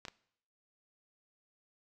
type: clicks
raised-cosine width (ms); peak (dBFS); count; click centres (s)
0.2; -24; 2; 0.052 / 0.083
effects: noise-tail reverb RT60 0.7 s tail -20 dB re dry